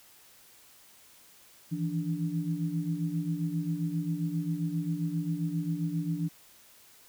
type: tone cluster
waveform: sine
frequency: 160.2 / 167.7 / 293 Hz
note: E3 / E3 / D4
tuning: -49 / +30 / -4 cents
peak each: -34 / -31 / -35 dBFS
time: 1.71-6.29 s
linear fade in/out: 20 ms
effects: white hiss -57 dBFS RMS until 7.08 s